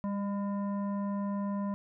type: tone with frequency modulation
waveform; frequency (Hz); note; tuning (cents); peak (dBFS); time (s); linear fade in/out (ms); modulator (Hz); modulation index
sine; 200; G3; +35; -30; 0.04-1.74; 0; 807; 0.54
effects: none